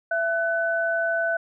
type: tone pair together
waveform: sine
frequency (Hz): 668.2 / 1500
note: E5 / F#6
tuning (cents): +23 / +23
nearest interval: octave + major second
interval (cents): 1400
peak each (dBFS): -24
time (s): 0.11-1.37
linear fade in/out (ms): 5
effects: none